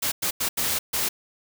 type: noise bursts at uneven times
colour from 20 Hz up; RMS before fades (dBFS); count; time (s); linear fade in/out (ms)
white; -25; 5; 0.02-0.12 / 0.22-0.31 / 0.4-0.49 / 0.57-0.79 / 0.93-1.09; 10
effects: none